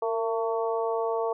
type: harmonic tone with a mistuned harmonic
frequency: 224.6 Hz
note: A3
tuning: 36 cents sharp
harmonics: 2 / 3 / 4 / 5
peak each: -27 / -31 / -33 / -35 dBFS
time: 0.02-1.33 s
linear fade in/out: 5 ms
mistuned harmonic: 2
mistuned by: +32 cents
effects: none